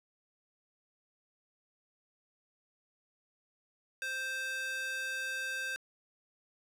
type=tone with high-pass filter; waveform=square; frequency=523.3 Hz; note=C5; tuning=in tune; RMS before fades=-37 dBFS; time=4.02-5.76 s; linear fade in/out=0 ms; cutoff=1700 Hz; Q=2.3; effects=low-pass 12000 Hz 12 dB/octave + 10-bit